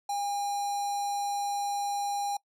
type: tone with notch filter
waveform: square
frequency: 810 Hz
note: G#5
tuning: 43 cents flat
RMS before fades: -31 dBFS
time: 0.09-2.37 s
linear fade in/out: 5 ms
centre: 2600 Hz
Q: 1.3
effects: noise-tail reverb RT60 0.1 s tail -23 dB re dry + low-pass 12000 Hz 12 dB/octave